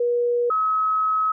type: tone pair in turn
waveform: sine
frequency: 481.2 / 1280.9 Hz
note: B4 / D#6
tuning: -45 / +50 cents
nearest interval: octave + perfect fourth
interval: 1695 cents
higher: second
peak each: -18 dBFS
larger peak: neither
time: 0-0.5 / 0.5-1.32 s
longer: second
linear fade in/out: 5 ms
effects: none